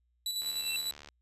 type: tone with tremolo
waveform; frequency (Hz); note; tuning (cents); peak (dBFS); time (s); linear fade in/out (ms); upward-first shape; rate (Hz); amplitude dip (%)
sawtooth; 3951; B7; 0; -28; 0.26-0.91; 2; square; 10; 40
type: tone with exponential growth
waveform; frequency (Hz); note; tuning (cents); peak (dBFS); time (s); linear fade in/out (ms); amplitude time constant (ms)
square; 2696; E7; +38; -31; 0.42-0.76; 0; 73
type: click train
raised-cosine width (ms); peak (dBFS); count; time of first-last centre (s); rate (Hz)
0.2; -30; 50; 0.42-1.088; 73.4
effects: added 60 Hz sine -70 dBFS peak until 1.21 s + resampled to 32000 Hz